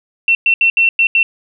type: tone bursts at uneven times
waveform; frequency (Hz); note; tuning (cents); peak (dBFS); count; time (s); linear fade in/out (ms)
sine; 2706; E7; +45; -8; 6; 0.28-0.35 / 0.46-0.54 / 0.61-0.7 / 0.77-0.89 / 0.99-1.07 / 1.15-1.23; 2
effects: none